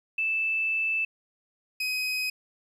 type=tone pair in turn; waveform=sine / 30% pulse; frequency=2637 / 2520 Hz; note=E7 / D#7; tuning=0 / +21 cents; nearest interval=minor second; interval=79 cents; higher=first; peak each=-24 dBFS; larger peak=neither; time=0.18-1.05 / 1.8-2.3 s; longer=first; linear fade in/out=5 ms; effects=low-pass 12000 Hz 12 dB/octave + 10-bit